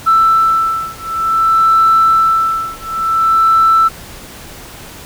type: beating tone pair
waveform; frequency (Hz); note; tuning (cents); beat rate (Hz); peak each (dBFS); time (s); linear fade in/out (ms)
sine; 1326 / 1326.55; E6 / E6; +10 / +11; 0.55; -11; 0.06-3.89; 20
effects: tanh soft clip ceiling -2 dBFS + pink hiss -33 dBFS RMS until 5.05 s